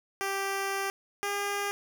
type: tone pair in turn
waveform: 10% pulse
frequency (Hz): 392 / 404.4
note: G4 / G#4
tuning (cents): 0 / -46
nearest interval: minor second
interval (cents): 54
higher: second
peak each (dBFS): -21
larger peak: neither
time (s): 0.21-0.9 / 1.23-1.71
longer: first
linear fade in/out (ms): 0
effects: none